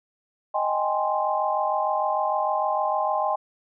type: chord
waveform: sine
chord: Ab major seventh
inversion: second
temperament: equal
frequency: 622.3 / 784 / 830.6 / 1046.5 Hz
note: Eb5 / G5 / Ab5 / C6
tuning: 0 / 0 / 0 / 0 cents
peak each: -27 dBFS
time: 0.54-3.36 s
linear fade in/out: 10 ms
effects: none